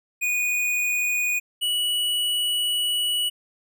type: tone pair in turn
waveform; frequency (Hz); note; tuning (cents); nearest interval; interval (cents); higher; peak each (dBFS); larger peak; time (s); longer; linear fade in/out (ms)
square; 2466 / 2939; D#7 / F#7; -16 / -12; minor third; 304; second; -22; neither; 0.21-1.4 / 1.61-3.3; second; 20
effects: none